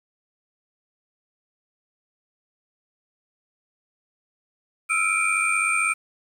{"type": "tone cluster", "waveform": "sine", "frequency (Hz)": [1297, 1368, 2329, 2425, 8670], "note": ["E6", "F6", "D7", "D#7", "C#9"], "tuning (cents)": [-28, -36, -15, -45, -39], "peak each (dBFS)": [-27, -30, -24, -23, -29], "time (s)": [4.89, 5.94], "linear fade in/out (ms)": 20, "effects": ["tanh soft clip ceiling -9 dBFS", "8-bit"]}